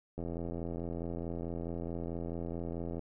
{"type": "click train", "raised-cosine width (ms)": 2, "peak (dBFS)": -26, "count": 239, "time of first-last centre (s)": [0.18, 2.993], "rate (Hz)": 84.6, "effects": []}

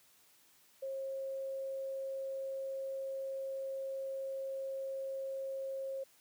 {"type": "tone", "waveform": "sine", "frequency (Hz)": 538, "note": "C5", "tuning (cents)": 48, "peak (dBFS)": -37, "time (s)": [0.82, 6.04], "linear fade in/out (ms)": 10, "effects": ["white hiss -66 dBFS RMS until 6.2 s", "high-pass 80 Hz 12 dB/octave"]}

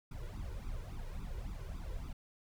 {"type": "noise with flanger", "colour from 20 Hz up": "brown", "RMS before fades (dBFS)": -42, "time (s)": [0.11, 2.13], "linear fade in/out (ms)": 5, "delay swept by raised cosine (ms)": [0.81, 2.11], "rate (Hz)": 3.6, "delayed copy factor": 1, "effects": []}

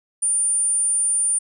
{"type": "tone", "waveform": "sine", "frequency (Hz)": 9220, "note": "D9", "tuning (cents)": -33, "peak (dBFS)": -17, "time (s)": [0.22, 1.39], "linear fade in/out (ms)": 10, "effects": []}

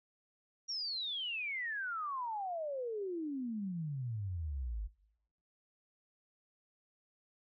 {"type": "exponential sweep", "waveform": "sine", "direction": "down", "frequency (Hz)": [5710, 48.26], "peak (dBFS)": -36, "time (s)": [0.68, 4.88], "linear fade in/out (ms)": 20, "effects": ["noise-tail reverb RT60 0.9 s tail -23 dB re dry"]}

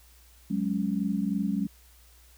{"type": "chord", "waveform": "sine", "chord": "F# suspended second", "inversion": "none", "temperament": "just", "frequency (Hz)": [185, 208.1, 277.5], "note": ["F#3", "G#3", "C#4"], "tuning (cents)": [0, 4, 2], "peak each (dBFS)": [-30, -28, -32], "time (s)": [0.5, 1.67], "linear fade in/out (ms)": 10, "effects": ["added 60 Hz sine -55 dBFS peak until 2.37 s", "white hiss -59 dBFS RMS until 2.37 s"]}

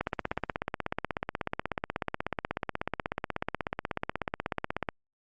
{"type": "click train", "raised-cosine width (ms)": 0.5, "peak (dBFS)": -14, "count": 81, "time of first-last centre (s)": [0.01, 4.888], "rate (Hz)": 16.4, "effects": ["Opus 48 kbps"]}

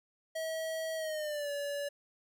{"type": "tone with pitch glide", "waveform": "square", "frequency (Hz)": [643, 572.8], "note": ["E5", "D5"], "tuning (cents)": [-43, -43], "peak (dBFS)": -35, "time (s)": [0.35, 1.89], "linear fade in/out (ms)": 10, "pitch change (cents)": -200, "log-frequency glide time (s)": [0.96, 1.51], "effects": []}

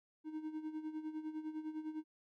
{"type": "tone with tremolo", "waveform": "triangle", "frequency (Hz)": 311.1, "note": "D#4", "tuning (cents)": 0, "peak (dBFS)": -36, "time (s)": [0.24, 2.04], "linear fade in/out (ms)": 50, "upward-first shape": "sine", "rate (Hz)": 9.9, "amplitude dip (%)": 70, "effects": []}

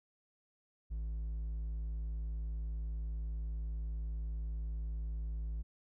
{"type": "tone with hard clipping", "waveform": "sine", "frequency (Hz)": 55, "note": "A1", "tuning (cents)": 0, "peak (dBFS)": -37, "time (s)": [0.9, 5.63], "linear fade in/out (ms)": 20, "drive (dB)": 3, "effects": []}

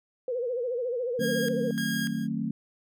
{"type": "tone with vibrato", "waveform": "sine", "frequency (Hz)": 490, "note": "B4", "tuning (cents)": -14, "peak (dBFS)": -27, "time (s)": [0.28, 1.71], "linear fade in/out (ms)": 2, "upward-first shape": "sine", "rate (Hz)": 14, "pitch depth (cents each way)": 100}
{"type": "chord", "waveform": "sine", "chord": "D# diminished seventh", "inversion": "none", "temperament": "just", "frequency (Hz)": [155.56, 186.68, 224, 268.8], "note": ["D#3", "F#3", "A3", "C4"], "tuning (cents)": [0, 16, 31, 47], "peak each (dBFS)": [-35, -34, -30, -35], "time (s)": [1.19, 2.51], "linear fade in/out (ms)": 5}
{"type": "tone with tremolo", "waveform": "sawtooth", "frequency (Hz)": 1631, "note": "G#6", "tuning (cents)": -32, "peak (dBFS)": -27, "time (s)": [1.19, 2.28], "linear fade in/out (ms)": 50, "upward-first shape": "square", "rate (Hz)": 1.7, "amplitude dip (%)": 80}
{"effects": []}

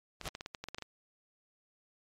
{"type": "noise with exponential growth", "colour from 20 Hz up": "pink", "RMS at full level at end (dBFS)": -32, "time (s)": [0.2, 0.28], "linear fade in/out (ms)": 0, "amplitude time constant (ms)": 17}
{"type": "clicks", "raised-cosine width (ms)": 0.2, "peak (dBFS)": -23, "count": 12, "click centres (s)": [0.213, 0.256, 0.287, 0.351, 0.409, 0.461, 0.548, 0.64, 0.686, 0.746, 0.784, 0.823]}
{"effects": ["low-pass 10000 Hz 12 dB/octave", "MP3 96 kbps"]}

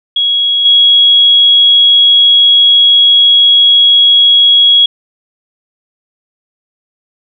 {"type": "tone with level steps", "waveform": "sine", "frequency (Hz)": 3322, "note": "G#7", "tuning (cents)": 0, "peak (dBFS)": [-8, -3], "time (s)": [0.16, 4.86], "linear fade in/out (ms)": 5, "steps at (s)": 0.65, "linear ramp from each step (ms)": 5, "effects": []}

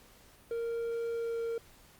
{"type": "tone with pitch glide", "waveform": "triangle", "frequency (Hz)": [464.4, 461.2], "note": ["A#4", "A#4"], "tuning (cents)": [-7, -19], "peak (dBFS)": -30, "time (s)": [0.51, 1.58], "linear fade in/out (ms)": 2, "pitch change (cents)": -12, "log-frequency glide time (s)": [1.1, 1.43], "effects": ["pink hiss -59 dBFS RMS until 1.99 s", "Opus 48 kbps"]}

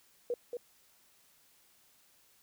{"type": "tone with echo", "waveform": "sine", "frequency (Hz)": 483.5, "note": "B4", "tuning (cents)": -37, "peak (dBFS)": -30, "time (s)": [0.3, 0.34], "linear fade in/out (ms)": 2, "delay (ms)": 230, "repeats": 1, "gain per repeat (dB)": -5, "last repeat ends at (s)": 0.57, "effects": ["white hiss -66 dBFS RMS until 2.42 s"]}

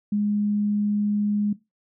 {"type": "tone", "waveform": "sine", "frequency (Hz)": 207.1, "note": "G#3", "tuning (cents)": -5, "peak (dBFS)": -20, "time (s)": [0.12, 1.53], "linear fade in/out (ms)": 5, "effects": ["noise-tail reverb RT60 0.2 s tail -17 dB re dry"]}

